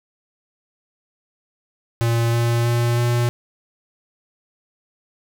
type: tone with pitch steps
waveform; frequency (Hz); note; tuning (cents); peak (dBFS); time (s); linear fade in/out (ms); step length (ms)
square; 116.54 / 117.69 / 118.85 / 120.02; A#2 / A#2 / A#2 / B2; 0 / +17 / +34 / -49; -17; 2.01-3.29; 0; 320
effects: none